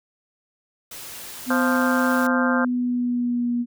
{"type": "noise", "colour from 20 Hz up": "white", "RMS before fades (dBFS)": -37, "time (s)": [0.91, 2.27], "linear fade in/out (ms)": 5}
{"type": "tone with pitch glide", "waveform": "sine", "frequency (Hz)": [252.2, 240.4], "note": ["B3", "B3"], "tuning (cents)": [36, -46], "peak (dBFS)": -20, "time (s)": [1.46, 3.66], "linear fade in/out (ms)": 50, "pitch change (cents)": -82, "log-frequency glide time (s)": [2.14, 3.52]}
{"type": "harmonic tone", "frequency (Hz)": 174.61, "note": "F3", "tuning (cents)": 0, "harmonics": [3, 4, 5, 6, 7, 8, 9], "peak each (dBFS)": [-26, -31, -31, -29, -29, -27, -26], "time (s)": [1.5, 2.65], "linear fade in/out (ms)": 5}
{"effects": []}